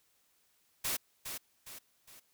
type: noise with echo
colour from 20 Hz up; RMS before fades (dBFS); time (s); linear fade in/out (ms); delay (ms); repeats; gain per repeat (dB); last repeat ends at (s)
white; -34; 0.84-0.97; 10; 410; 3; -7; 2.2
effects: white hiss -72 dBFS RMS until 2.33 s